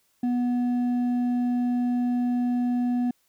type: tone with hard clipping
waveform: sine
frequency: 244.8 Hz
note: B3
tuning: 15 cents flat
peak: -23 dBFS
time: 0.23-3.11 s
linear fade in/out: 5 ms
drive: 4 dB
effects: white hiss -68 dBFS RMS until 3.28 s